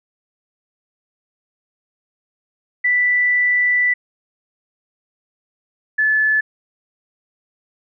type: tone pair in turn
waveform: sine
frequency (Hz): 1975.5 / 1731.4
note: B6 / A6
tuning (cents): 0 / -28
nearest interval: major second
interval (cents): 228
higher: first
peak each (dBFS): -13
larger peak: neither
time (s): 2.84-3.94 / 5.98-6.41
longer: first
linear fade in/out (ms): 10
effects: none